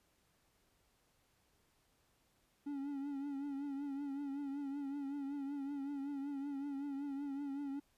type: tone with vibrato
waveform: triangle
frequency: 280.4 Hz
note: C#4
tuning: 20 cents sharp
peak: -37 dBFS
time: 2.66-7.8 s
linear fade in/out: 10 ms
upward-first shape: triangle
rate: 5.3 Hz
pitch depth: 68 cents each way
effects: pink hiss -75 dBFS RMS until 7.97 s + resampled to 32000 Hz